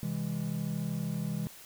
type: chord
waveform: triangle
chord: C augmented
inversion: none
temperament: just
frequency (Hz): 130.81 / 163.52 / 204.4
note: C3 / E3 / G#3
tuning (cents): 0 / -14 / -27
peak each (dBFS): -36 / -32 / -34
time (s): 0.03-1.47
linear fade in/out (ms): 0
effects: white hiss -51 dBFS RMS until 1.65 s